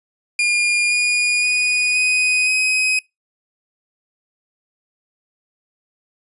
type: tone with pitch steps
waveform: 40% pulse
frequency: 2419 / 2444 / 2470 / 2496 / 2522 Hz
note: D#7 / D#7 / D#7 / D#7 / D#7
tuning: -49 / -32 / -13 / +5 / +23 cents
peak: -14 dBFS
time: 0.39-2.99 s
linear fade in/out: 2 ms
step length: 520 ms
effects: noise-tail reverb RT60 0.2 s tail -25 dB re dry + resampled to 24000 Hz